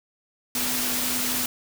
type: tone in noise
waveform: sine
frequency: 249.4 Hz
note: B3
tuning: 17 cents sharp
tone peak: -34 dBFS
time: 0.55-1.46 s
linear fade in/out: 2 ms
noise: white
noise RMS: -26 dBFS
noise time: 0.55-1.46 s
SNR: -11 dB
effects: none